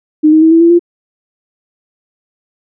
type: tone with pitch steps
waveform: sine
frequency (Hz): 306.8 / 314.2 / 321.7 / 329.4 / 337.3 / 345.4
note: D#4 / D#4 / E4 / E4 / E4 / F4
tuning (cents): -24 / +17 / -42 / -1 / +40 / -19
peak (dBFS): -3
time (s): 0.23-0.794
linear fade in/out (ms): 20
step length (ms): 94
effects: none